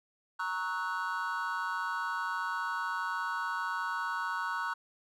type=chord; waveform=triangle; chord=F# dominant seventh; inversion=first; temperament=equal with one note detuned; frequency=932.3 / 1108.7 / 1293.6 / 1480 Hz; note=A#5 / C#6 / E6 / F#6; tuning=0 / 0 / -33 / 0 cents; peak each=-36 / -36 / -37 / -34 dBFS; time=0.39-4.74 s; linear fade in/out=10 ms; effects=none